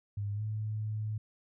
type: tone with pitch glide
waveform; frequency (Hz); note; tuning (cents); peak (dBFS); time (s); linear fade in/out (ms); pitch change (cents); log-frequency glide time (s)
sine; 102 to 107.57; G#2 to A2; -31 to -39; -32; 0.17-1.18; 5; +92; 0.34-0.42
effects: none